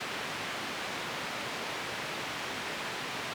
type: band-pass noise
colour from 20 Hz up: white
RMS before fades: -37 dBFS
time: 0-3.34 s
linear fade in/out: 10 ms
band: 120 to 2700 Hz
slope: 12 dB/octave
effects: none